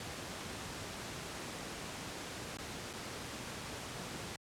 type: noise with dropouts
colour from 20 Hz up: pink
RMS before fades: -43 dBFS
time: 0-4.36 s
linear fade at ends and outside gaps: 2 ms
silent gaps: 2.572-2.585 / 2.931-2.935 s
effects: high-pass 80 Hz 12 dB/octave + low-pass 9000 Hz 12 dB/octave